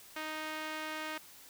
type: tone with band-pass filter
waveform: sawtooth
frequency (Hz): 311.1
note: D#4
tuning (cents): 0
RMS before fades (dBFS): -40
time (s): 0.16-1.18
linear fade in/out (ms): 5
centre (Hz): 2000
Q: 0.89
effects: white hiss -55 dBFS RMS until 1.49 s